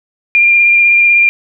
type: tone with vibrato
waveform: sine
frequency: 2397 Hz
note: D7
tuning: 35 cents sharp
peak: -5 dBFS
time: 0.35-1.29 s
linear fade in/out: 0 ms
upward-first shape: triangle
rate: 16 Hz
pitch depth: 16 cents each way
effects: none